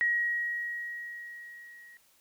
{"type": "tone with level ramp", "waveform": "sine", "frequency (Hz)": 1899, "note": "A#6", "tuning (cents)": 32, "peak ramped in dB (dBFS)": [-23, -50], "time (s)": [0.01, 1.97], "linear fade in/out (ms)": 0, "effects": ["white hiss -65 dBFS RMS until 2.2 s"]}